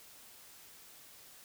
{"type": "silence", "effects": ["white hiss -56 dBFS RMS until 1.44 s"]}